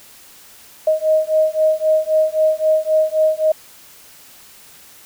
sine beating tone pair, 624 / 627.8 Hz, D#5 / D#5, +5 / +15 cents, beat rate 3.8 Hz, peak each -16 dBFS, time 0.87-3.52 s, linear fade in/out 5 ms, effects white hiss -44 dBFS RMS until 5.05 s

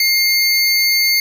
square tone pair together, 2122 / 4496 Hz, C7 / C#8, +24 / +24 cents, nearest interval octave + minor second, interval 1300 cents, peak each -16 / -15 dBFS, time 0-1.2 s, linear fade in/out 2 ms, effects none

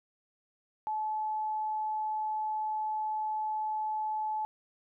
sine tone, 862 Hz, A5, 36 cents flat, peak -30 dBFS, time 0.87-4.45 s, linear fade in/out 0 ms, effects none

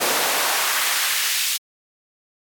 pink noise with high-pass filter sweep, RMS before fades -21 dBFS, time 0-1.58 s, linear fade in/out 20 ms, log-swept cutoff 430 to 3300 Hz, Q 0.99, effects AAC 64 kbps

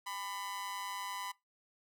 sawtooth tone with amplitude modulation, 1000 Hz, B5, 21 cents sharp, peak -32 dBFS, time 0.06-1.32 s, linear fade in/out 10 ms, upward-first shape sine, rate 191 Hz, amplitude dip 75%, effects noise-tail reverb RT60 0.2 s tail -22 dB re dry

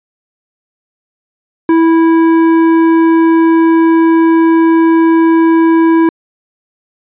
sine tone with hard clipping, 328.2 Hz, E4, 8 cents flat, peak -7 dBFS, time 1.69-6.09 s, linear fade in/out 2 ms, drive 10 dB, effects resampled to 8000 Hz

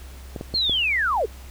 clicks, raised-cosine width 2 ms, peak -17 dBFS, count 4, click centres 0.362 / 0.411 / 0.54 / 0.696 s
sine linear sweep, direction down, 4334 to 370.8 Hz, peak -19 dBFS, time 0.54-1.26 s, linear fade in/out 10 ms
effects added 65 Hz sine -38 dBFS peak until 1.5 s + pink hiss -47 dBFS RMS until 1.5 s

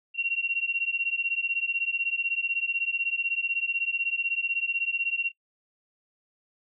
sine beating tone pair, 2739 / 2755 Hz, F7 / F7, -34 / -24 cents, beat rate 16 Hz, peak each -28 dBFS, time 0.14-5.32 s, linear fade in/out 50 ms, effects noise-tail reverb RT60 0.1 s tail -23 dB re dry

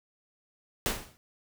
pink noise with exponential decay, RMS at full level -25 dBFS, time 0.86-1.17 s, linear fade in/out 0 ms, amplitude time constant 66 ms, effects none

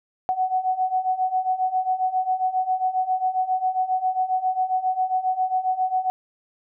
sine beating tone pair, 741 / 748.4 Hz, F#5 / F#5, +2 / +20 cents, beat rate 7.4 Hz, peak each -25 / -22 dBFS, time 0.29-6.1 s, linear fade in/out 0 ms, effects none

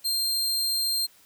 sawtooth tone, 4182 Hz, C8, 2 cents flat, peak -21 dBFS, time 0.04-1.07 s, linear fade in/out 20 ms, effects white hiss -57 dBFS RMS until 1.25 s

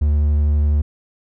triangle tone, 74 Hz, D2, 14 cents sharp, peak -11 dBFS, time 0.01-0.82 s, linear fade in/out 10 ms, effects none

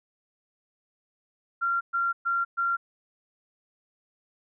sine tone bursts, 1379 Hz, F6, 22 cents flat, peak -23 dBFS, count 4, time 1.61-2.77 s, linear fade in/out 20 ms, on 200 ms, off 120 ms, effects none

